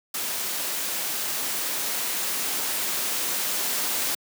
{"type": "noise with level ramp", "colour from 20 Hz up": "white", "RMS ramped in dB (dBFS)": [-29, -26], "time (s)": [0.14, 4.15], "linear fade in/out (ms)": 5, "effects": ["high-pass 200 Hz 12 dB/octave"]}